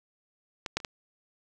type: clicks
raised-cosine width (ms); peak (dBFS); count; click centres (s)
0.2; -16 / -10 / -29 / -16; 4; 0.662 / 0.77 / 0.802 / 0.848
effects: none